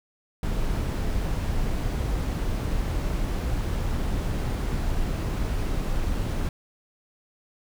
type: noise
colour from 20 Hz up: brown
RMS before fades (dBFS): -26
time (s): 0.43-6.49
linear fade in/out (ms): 2
effects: none